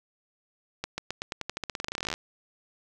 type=accelerating click train; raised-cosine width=0.2 ms; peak=-14 dBFS; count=26; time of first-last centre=0.84-2.139 s; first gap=140 ms; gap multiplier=0.9; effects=none